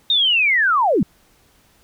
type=linear sweep; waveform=sine; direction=down; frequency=3729 to 146.83 Hz; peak=-13 dBFS; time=0.1-1.03 s; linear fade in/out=2 ms; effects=pink hiss -56 dBFS RMS until 1.83 s